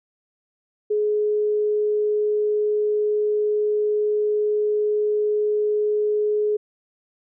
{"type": "tone", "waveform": "sine", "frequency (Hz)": 421.1, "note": "G#4", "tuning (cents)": 24, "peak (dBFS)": -18, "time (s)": [0.9, 6.57], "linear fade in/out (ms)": 10, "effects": []}